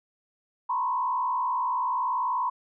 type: tone with frequency modulation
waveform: sine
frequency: 1000 Hz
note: B5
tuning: 21 cents sharp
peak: -24 dBFS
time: 0.69-2.5 s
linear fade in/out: 10 ms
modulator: 60.4 Hz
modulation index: 1.1
effects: none